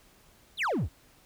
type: exponential sweep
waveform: triangle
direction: down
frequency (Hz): 4326 to 51.91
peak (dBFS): -24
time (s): 0.57-0.89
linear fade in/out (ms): 50
effects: pink hiss -60 dBFS RMS until 1.25 s